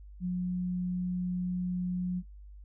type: tone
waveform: sine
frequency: 180.2 Hz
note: F#3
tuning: 45 cents flat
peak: -29 dBFS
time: 0.2-2.23 s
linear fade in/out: 50 ms
effects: noise-tail reverb RT60 0.1 s tail -22 dB re dry + added 50 Hz sine -46 dBFS peak until 2.64 s